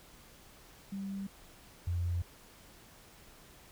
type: tone pair in turn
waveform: sine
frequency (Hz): 196 / 87.14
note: G3 / F2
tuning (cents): 0 / -3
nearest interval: octave + major second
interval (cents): 1403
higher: first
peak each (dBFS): -36 / -30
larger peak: second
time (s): 0.92-1.27 / 1.87-2.22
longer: neither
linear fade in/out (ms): 5
effects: pink hiss -57 dBFS RMS until 3.71 s